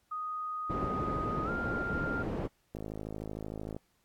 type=tone with pitch glide; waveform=sine; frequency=1244.5 to 1396.9 Hz; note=D#6 to F6; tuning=0 to 0 cents; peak=-34 dBFS; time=0.11-2.23 s; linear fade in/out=10 ms; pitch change=+200 cents; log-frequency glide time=1.44-1.5 s
type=low-pass noise; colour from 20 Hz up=white; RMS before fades=-35 dBFS; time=0.69-2.48 s; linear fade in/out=20 ms; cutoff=410 Hz; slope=12 dB/octave
type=click train; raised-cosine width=2 ms; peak=-26 dBFS; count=55; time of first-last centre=2.75-3.765 s; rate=53.2 Hz
effects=pink hiss -73 dBFS RMS until 4.04 s + AAC 64 kbps